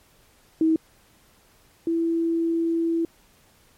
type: tone pair in turn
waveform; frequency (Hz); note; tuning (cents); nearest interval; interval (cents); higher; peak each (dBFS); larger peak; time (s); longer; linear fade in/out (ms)
sine; 320.5 / 332; E4 / E4; -49 / +12; minor second; 61; second; -16 / -20; first; 0.61-0.76 / 1.87-3.05; second; 2
effects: pink hiss -58 dBFS RMS until 3.77 s + MP3 64 kbps